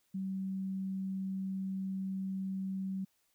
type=tone; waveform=sine; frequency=191.2 Hz; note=G3; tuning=43 cents flat; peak=-34 dBFS; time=0.14-3.05 s; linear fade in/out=10 ms; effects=white hiss -75 dBFS RMS until 3.34 s